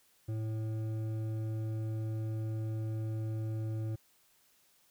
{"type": "tone with hard clipping", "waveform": "sine", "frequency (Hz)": 110, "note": "A2", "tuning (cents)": 0, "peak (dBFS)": -35, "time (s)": [0.28, 3.96], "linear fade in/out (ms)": 10, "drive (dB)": 9, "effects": ["white hiss -68 dBFS RMS until 4.9 s"]}